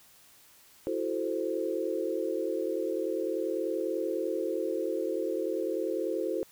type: chord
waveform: sine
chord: F# half-diminished seventh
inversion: third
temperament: equal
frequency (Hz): 329.6 / 370 / 440 / 523.3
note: E4 / F#4 / A4 / C5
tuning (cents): 0 / 0 / 0 / 0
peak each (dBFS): -34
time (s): 0.87-6.43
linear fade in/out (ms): 0
effects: white hiss -58 dBFS RMS until 6.51 s